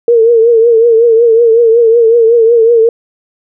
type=tone with vibrato; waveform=sine; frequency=460.4 Hz; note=A#4; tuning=22 cents flat; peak=-3 dBFS; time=0.08-2.89 s; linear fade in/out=2 ms; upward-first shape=triangle; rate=5.4 Hz; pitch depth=78 cents each way; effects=none